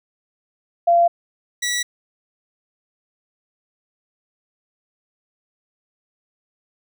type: tone pair in turn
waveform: sine / 15% pulse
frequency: 687 / 1943.1 Hz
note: F5 / B6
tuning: -29 / -29 cents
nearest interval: octave + tritone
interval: 1800 cents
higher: second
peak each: -11 / -14 dBFS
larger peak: first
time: 0.87-1.08 / 1.62-1.83 s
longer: neither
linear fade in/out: 10 ms
effects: none